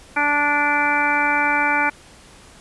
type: harmonic tone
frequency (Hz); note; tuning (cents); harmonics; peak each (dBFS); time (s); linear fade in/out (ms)
291.9; D4; -10; 1 / 2 / 3 / 4 / 5 / 6 / 7 / 8; -28 / -31 / -21 / -28 / -21 / -28 / -28 / -22; 0.16-1.9; 10
effects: pink hiss -46 dBFS RMS until 2.6 s + resampled to 24000 Hz